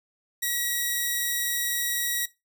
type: tone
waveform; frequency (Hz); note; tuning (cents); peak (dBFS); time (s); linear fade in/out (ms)
5% pulse; 1916; A#6; +47; -14; 0.42-2.26; 10
effects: noise-tail reverb RT60 0.2 s tail -18 dB re dry